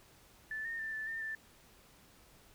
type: tone with pitch steps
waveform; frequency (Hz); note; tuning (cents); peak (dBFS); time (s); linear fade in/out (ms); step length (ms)
sine; 1753 / 1833 / 1778 / 1754 / 1806 / 1769; A6 / A#6 / A6 / A6 / A6 / A6; -7 / -30 / +18 / -6 / +45 / +9; -37; 0.51-1.35; 2; 140
effects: pink hiss -62 dBFS RMS until 2.54 s